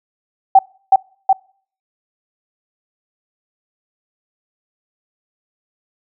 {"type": "tone with echo", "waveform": "sine", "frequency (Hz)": 770, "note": "G5", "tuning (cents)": -31, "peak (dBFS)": -3, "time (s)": [0.55, 0.59], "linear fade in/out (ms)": 5, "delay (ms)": 370, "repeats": 2, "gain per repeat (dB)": -2, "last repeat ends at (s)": 1.33, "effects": ["noise-tail reverb RT60 0.5 s tail -26 dB re dry"]}